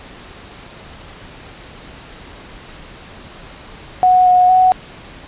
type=tone with pitch steps; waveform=sine; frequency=735 / 728 / 742 Hz; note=F#5 / F#5 / F#5; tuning=-12 / -28 / +5 cents; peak=-7 dBFS; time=4.03-4.72 s; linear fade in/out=0 ms; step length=230 ms; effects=pink hiss -37 dBFS RMS until 5.27 s + resampled to 8000 Hz